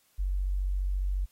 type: tone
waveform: sine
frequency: 47.23 Hz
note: F#1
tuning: 36 cents sharp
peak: -26 dBFS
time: 0.18-1.26 s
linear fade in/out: 20 ms
effects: white hiss -67 dBFS RMS until 1.31 s + AAC 48 kbps